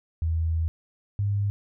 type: tone pair in turn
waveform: sine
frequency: 81.4 / 101.39 Hz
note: E2 / G#2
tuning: -21 / -41 cents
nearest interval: major third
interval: 380 cents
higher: second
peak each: -22 dBFS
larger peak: neither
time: 0.22-0.68 / 1.19-1.5 s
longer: first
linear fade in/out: 0 ms
effects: none